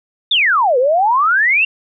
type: exponential two-way sweep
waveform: sine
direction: down then up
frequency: 3729 to 478.8 to 2804 Hz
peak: -10 dBFS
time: 0.31-1.65 s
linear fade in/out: 5 ms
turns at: 0.78 s
effects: none